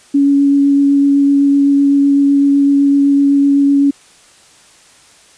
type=tone with vibrato; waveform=sine; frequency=280.7 Hz; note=C#4; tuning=22 cents sharp; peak=-7 dBFS; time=0.14-3.91 s; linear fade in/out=10 ms; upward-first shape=sine; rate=7.9 Hz; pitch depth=9 cents each way; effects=white hiss -45 dBFS RMS until 5.37 s + resampled to 22050 Hz